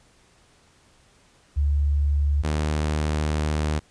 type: tone pair in turn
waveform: sine / sawtooth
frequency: 72.1 / 76.11 Hz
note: D2 / D#2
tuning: -31 / -38 cents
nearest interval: minor second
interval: 93 cents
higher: second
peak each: -18 dBFS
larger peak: neither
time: 1.56-2.43 / 2.43-3.8 s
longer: second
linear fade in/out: 20 ms
effects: pink hiss -58 dBFS RMS until 3.9 s + resampled to 22050 Hz